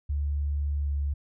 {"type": "tone with pitch glide", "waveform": "sine", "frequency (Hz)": [72.2, 71.29], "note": ["D2", "C#2"], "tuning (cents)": [-29, 49], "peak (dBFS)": -25, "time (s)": [0.09, 1.14], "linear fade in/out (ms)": 10, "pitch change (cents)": -22, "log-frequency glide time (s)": [0.81, 0.89], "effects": []}